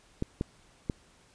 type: clicks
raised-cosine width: 3 ms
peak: -16 dBFS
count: 3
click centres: 0.224 / 0.411 / 0.898 s
effects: pink hiss -61 dBFS RMS until 1.34 s + resampled to 22050 Hz